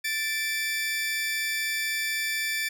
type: tone pair together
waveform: sawtooth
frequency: 1764 / 2328 Hz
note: A6 / D7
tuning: +4 / -16 cents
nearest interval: perfect fourth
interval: 480 cents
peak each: -26 dBFS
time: 0.04-2.69 s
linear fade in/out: 10 ms
effects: none